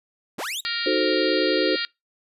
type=linear sweep; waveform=sawtooth; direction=up; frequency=97.9 to 3951 Hz; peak=-24 dBFS; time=0.38-0.61 s; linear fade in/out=10 ms
type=harmonic tone; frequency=466.2 Hz; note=A#4; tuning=in tune; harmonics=3 / 4 / 5 / 6 / 7 / 8 / 9 / 10; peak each=-33 / -32 / -36 / -34 / -35 / -33 / -30 / -32 dBFS; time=0.65-1.85 s; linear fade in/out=0 ms
type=chord; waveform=sine; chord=D# diminished seventh; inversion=none; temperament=equal; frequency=311.1 / 370 / 440 / 523.3 Hz; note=D#4 / F#4 / A4 / C5; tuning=0 / 0 / 0 / 0 cents; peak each=-25 / -24 / -26 / -25 dBFS; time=0.86-1.76 s; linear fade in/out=5 ms
effects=noise-tail reverb RT60 0.2 s tail -23 dB re dry + resampled to 32000 Hz